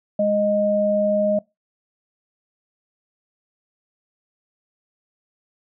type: tone pair together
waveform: sine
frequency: 206.7 / 619.4 Hz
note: G#3 / D#5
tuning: -8 / -8 cents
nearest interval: octave + perfect fifth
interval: 1900 cents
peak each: -23 / -17 dBFS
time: 0.19-1.39 s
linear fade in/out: 5 ms
effects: noise-tail reverb RT60 0.2 s tail -22 dB re dry